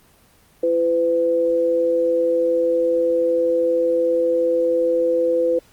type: tone pair together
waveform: sine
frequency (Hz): 337.6 / 505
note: E4 / B4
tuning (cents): +41 / +39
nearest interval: perfect fifth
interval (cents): 698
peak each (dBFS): -23 / -16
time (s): 0.63-5.59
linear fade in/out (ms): 5
effects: pink hiss -54 dBFS RMS until 5.72 s + Opus 24 kbps